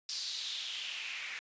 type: noise with band-pass filter sweep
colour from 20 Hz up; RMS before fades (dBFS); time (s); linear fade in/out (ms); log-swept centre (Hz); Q
white; -40; 0.09-1.39; 0; 4800 to 2100; 3.9
effects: resampled to 16000 Hz